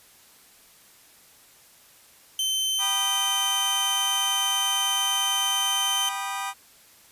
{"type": "tone", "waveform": "sawtooth", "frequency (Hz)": 3087, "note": "G7", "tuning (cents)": -27, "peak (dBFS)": -20, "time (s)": [2.39, 6.09], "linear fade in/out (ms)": 2}
{"type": "chord", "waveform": "sawtooth", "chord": "G augmented", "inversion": "none", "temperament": "just", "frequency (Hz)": [784, 980, 1225], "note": ["G5", "B5", "D#6"], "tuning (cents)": [0, -14, -27], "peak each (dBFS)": -29, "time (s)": [2.78, 6.54], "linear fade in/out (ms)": 50}
{"effects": ["white hiss -54 dBFS RMS until 7.11 s", "resampled to 32000 Hz"]}